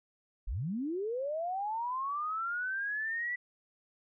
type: linear sweep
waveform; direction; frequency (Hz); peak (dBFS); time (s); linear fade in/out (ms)
sine; up; 31.53 to 1975.5; -32; 0.47-3.36; 10
effects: none